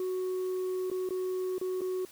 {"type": "tone with dropouts", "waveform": "sine", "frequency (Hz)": 370, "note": "F#4", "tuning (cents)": 0, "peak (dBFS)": -27, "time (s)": [0, 2.05], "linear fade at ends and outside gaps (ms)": 2, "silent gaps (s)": [[0.901, 0.914], [1.09, 1.106], [1.582, 1.613], [1.808, 1.816]], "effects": ["tanh soft clip ceiling -29 dBFS", "white hiss -54 dBFS RMS until 2.11 s"]}